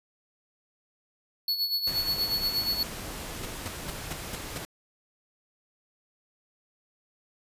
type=tone with tremolo; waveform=square; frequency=4403 Hz; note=C#8; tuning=13 cents flat; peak=-24 dBFS; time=1.48-2.83 s; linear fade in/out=2 ms; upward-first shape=sine; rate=8.4 Hz; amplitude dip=65%
type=noise; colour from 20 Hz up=pink; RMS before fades=-38 dBFS; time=1.87-4.65 s; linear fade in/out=0 ms
type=noise bursts; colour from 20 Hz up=pink; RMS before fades=-34 dBFS; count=6; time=3.43-4.58 s; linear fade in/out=5 ms; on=25 ms; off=200 ms
effects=resampled to 32000 Hz